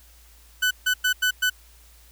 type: tone bursts at uneven times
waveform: 30% pulse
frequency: 1500 Hz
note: F#6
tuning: 23 cents sharp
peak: -16 dBFS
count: 5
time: 0.62-0.71 / 0.86-0.94 / 1.04-1.13 / 1.22-1.31 / 1.42-1.5 s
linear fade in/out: 10 ms
effects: added 57 Hz sine -51 dBFS peak until 2.11 s + white hiss -55 dBFS RMS until 2.11 s